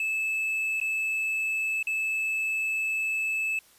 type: tone with dropouts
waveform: triangle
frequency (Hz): 2614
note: E7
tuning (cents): -15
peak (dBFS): -24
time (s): 0-3.59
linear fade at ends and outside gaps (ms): 2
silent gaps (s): 0.801-0.813 / 1.828-1.87
effects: white hiss -58 dBFS RMS until 3.78 s + resampled to 32000 Hz